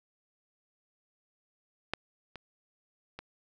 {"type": "clicks", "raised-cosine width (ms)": 0.3, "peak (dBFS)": [-14, -27, -25], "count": 3, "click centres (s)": [1.936, 2.357, 3.19], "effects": []}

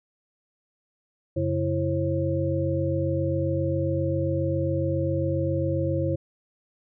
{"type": "tone cluster", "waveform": "sine", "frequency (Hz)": [92.4, 139.8, 332.3, 538], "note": ["F#2", "C#3", "E4", "C5"], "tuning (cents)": [-2, 15, 14, 48], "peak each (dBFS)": -28, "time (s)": [1.36, 6.16], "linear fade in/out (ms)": 10, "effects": []}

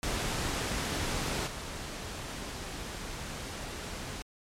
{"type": "noise with level steps", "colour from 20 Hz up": "pink", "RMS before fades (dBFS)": [-32, -39], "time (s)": [0.03, 4.22], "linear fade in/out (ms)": 0, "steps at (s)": 1.46, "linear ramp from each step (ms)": 20, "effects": ["low-pass 9000 Hz 12 dB/octave", "MP3 96 kbps"]}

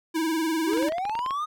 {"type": "tone with vibrato", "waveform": "square", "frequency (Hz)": 322.3, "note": "E4", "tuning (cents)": -39, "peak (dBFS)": -24, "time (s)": [0.14, 0.9], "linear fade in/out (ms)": 20, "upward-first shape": "sine", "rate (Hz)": 20, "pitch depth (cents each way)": 68}
{"type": "linear sweep", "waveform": "triangle", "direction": "up", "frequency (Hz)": [349.2, 1256], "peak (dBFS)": -24, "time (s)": [0.66, 1.46], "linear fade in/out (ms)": 20}
{"type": "clicks", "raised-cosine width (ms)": 0.3, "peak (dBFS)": -19, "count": 12, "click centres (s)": [0.734, 0.774, 0.826, 0.886, 0.922, 0.983, 1.053, 1.096, 1.153, 1.191, 1.262, 1.308]}
{"effects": []}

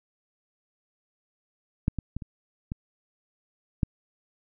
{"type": "clicks", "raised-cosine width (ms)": 5, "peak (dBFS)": [-10, -18, -19, -25, -19, -10], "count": 6, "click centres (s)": [1.881, 1.987, 2.166, 2.222, 2.719, 3.832], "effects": []}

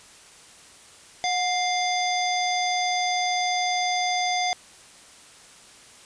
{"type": "harmonic tone with a mistuned harmonic", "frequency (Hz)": 698.5, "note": "F5", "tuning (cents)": 0, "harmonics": [1, 3, 5, 7, 9], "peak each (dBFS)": [-24, -29, -31, -32, -34], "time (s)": [1.24, 4.53], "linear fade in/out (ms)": 0, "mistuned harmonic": 1, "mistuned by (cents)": 70, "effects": ["white hiss -49 dBFS RMS until 6.05 s", "resampled to 22050 Hz"]}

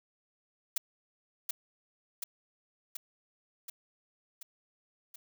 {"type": "noise with echo", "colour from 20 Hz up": "blue", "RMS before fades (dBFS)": -30, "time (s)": [0.76, 0.78], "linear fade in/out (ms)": 5, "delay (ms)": 730, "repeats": 6, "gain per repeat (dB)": -3, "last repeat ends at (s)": 5.16, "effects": []}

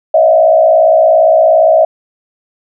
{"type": "tone with frequency modulation", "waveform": "sine", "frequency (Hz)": 644, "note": "E5", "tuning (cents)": -41, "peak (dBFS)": -4, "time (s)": [0.14, 1.85], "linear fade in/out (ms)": 5, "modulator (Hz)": 57.4, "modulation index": 0.96, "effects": []}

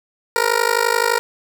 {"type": "tone with amplitude modulation", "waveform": "15% pulse", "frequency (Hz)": 470, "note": "A#4", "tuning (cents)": 14, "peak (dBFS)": -5, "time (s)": [0.36, 1.19], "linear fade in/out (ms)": 0, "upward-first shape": "sine", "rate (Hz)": 51.7, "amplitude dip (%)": 95, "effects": []}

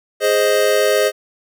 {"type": "chord", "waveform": "square", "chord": "Ab major", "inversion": "none", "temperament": "equal", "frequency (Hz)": [415.3, 523.3, 622.3], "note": ["Ab4", "C5", "Eb5"], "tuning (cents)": [0, 0, 0], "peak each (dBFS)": -18, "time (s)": [0.2, 1.12], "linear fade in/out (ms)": 50, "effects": []}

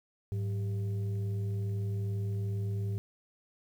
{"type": "tone with frequency modulation", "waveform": "sine", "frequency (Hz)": 103.83, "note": "G#2", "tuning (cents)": 0, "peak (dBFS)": -30, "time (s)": [0.32, 2.98], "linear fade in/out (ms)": 0, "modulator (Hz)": 290, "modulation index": 0.37, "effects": ["10-bit"]}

